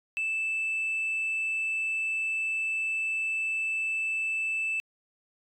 sine tone, 2637 Hz, E7, in tune, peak -25 dBFS, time 0.17-4.8 s, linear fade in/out 0 ms, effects tanh soft clip ceiling -25 dBFS

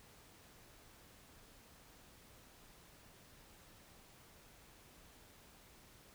silence, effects pink hiss -62 dBFS RMS until 6.14 s

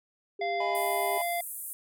sine tone, 400.2 Hz, G4, 36 cents sharp, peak -34 dBFS, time 0.39-1.18 s, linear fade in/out 5 ms
harmonic tone, 693 Hz, F5, 14 cents flat, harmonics 1 / 3 / 5 / 7, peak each -29 / -35 / -45 / -48 dBFS, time 0.41-1.41 s, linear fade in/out 5 ms
triangle chord, G# minor, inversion second, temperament just, 623 / 830.6 / 996.7 Hz, D#5 / G#5 / B5, +2 / 0 / +16 cents, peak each -34 / -34 / -33 dBFS, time 0.6-1.22 s, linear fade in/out 5 ms
pink band-pass noise, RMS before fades -39 dBFS, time 0.75-1.73 s, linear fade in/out 0 ms, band 9000 to 15000 Hz, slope 48 dB/octave
effects none

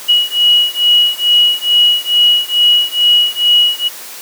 sine beating tone pair, 2910 / 2912.3 Hz, F#7 / F#7, -29 / -28 cents, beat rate 2.3 Hz, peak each -11 dBFS, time 0.08-3.89 s, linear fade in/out 20 ms, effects white hiss -30 dBFS RMS until 4.21 s + high-pass 300 Hz 12 dB/octave

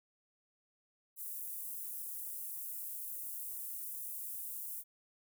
pink high-pass noise, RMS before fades -43 dBFS, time 1.16-4.84 s, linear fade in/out 50 ms, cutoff 11000 Hz, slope 24 dB/octave, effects none

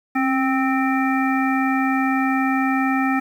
harmonic tone with a mistuned harmonic, 261.6 Hz, C4, in tune, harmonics 1 / 3 / 5 / 7 / 9, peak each -19 / -24 / -26 / -27 / -29 dBFS, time 0.15-3.2 s, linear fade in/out 10 ms, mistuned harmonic 1, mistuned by +39 cents, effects 8-bit

